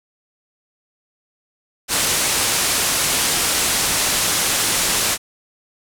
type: low-pass noise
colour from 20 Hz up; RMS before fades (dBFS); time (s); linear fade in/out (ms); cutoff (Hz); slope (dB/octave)
white; -19; 1.88-5.18; 50; 11000; 24
effects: none